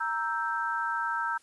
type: chord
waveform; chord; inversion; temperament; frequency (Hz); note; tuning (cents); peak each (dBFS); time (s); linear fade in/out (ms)
sine; E diminished; second; equal; 932.3 / 1318.5 / 1568; Bb5 / E6 / G6; 0 / 0 / 0; -32; 0-1.38; 10
effects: white hiss -62 dBFS RMS until 1.42 s + resampled to 24000 Hz